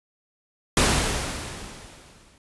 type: noise with exponential decay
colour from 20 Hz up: pink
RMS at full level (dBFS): -17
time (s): 0.77-2.38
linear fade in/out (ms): 2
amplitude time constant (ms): 350
effects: resampled to 24000 Hz